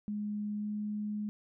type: tone with pitch glide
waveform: sine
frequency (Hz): 208.5 to 209.7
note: G#3 to G#3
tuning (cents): +7 to +17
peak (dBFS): -33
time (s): 0.08-1.29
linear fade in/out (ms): 0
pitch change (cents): +10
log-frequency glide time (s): 0.59-0.65
effects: none